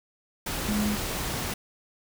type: tone in noise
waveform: sine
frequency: 209.3 Hz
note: G#3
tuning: 14 cents sharp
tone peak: -25 dBFS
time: 0.68-0.95 s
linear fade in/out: 5 ms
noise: pink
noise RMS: -31 dBFS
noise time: 0.46-1.54 s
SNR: +3 dB
effects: none